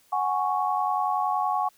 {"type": "chord", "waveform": "sine", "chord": "F# suspended second", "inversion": "none", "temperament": "equal", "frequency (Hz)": [740, 830.6, 1108.7], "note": ["F#5", "G#5", "C#6"], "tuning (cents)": [0, 0, 0], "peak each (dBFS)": -27, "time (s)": [0.12, 1.69], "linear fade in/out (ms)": 10, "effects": ["white hiss -61 dBFS RMS until 1.77 s"]}